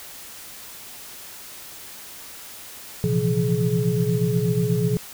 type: tone cluster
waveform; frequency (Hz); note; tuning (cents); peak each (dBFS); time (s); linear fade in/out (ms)
sine; 118.8 / 133.1 / 166.3 / 174.6 / 422.1; A#2 / C3 / E3 / F3 / G#4; +33 / +30 / +16 / 0 / +28; -25; 3.04-4.97; 0
effects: white hiss -40 dBFS RMS until 5.13 s